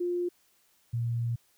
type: tone pair in turn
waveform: sine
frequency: 352.5 / 117.63 Hz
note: F4 / A#2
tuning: +16 / +16 cents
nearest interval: octave + perfect fifth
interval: 1900 cents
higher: first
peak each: -27 dBFS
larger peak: neither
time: 0-0.29 / 0.93-1.36 s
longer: second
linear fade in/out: 10 ms
effects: white hiss -67 dBFS RMS until 1.57 s